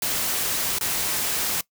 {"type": "noise with dropouts", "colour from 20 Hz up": "white", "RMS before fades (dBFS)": -25, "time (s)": [0.02, 1.61], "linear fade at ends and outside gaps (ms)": 2, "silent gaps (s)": [0.786, 0.81], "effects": ["noise-tail reverb RT60 0.1 s tail -21 dB re dry"]}